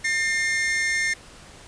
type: tone pair together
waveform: 45% pulse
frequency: 1808.1 / 2120 Hz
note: A6 / C7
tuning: +47 / +22 cents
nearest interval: minor third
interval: 275 cents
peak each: -24 dBFS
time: 0.04-1.14 s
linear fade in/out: 10 ms
effects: pink hiss -46 dBFS RMS until 1.67 s + resampled to 22050 Hz